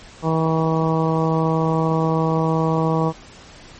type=harmonic tone; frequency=160.9 Hz; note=E3; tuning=42 cents flat; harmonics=1 / 2 / 3 / 4 / 5 / 6 / 7; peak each=-19 / -24 / -23 / -28 / -28 / -27 / -28 dBFS; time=0.22-3.13 s; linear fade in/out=50 ms; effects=pink hiss -43 dBFS RMS until 3.79 s + MP3 32 kbps